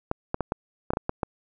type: clicks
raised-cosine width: 1 ms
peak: -11 dBFS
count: 9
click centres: 0.114 / 0.344 / 0.407 / 0.521 / 0.905 / 0.935 / 0.971 / 1.094 / 1.232 s
effects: none